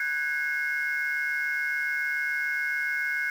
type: tone cluster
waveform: sine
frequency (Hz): 1494 / 1641 / 2155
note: F#6 / G#6 / C#7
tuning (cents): +16 / -21 / -49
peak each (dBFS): -29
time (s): 0-3.3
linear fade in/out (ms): 2
effects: tanh soft clip ceiling -20 dBFS + 8-bit